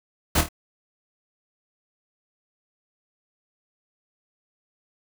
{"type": "noise with echo", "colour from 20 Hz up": "pink", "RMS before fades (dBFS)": -20, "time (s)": [0.35, 0.41], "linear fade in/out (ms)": 5, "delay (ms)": 26, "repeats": 3, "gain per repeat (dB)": -7, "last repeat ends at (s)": 0.488, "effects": []}